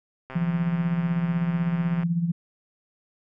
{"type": "click train", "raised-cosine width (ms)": 0.5, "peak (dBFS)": -23, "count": 228, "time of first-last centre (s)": [0.3, 2.033], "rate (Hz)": 131}
{"type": "tone with tremolo", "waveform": "sine", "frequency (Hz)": 170, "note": "F3", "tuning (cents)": -46, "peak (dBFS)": -19, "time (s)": [0.35, 2.32], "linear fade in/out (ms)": 10, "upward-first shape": "sine", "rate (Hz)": 16, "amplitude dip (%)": 60}
{"effects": []}